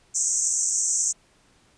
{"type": "band-pass noise", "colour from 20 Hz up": "white", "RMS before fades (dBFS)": -24, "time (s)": [0.14, 1.13], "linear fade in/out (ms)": 20, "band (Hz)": [5900, 8200], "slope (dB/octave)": 96, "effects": ["pink hiss -60 dBFS RMS until 1.77 s", "resampled to 22050 Hz"]}